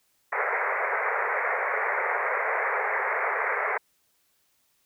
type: band-pass noise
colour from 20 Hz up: white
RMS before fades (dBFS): -27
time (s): 0.32-3.78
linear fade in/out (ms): 10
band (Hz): 410 to 2200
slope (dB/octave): 96
effects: white hiss -69 dBFS RMS until 4.85 s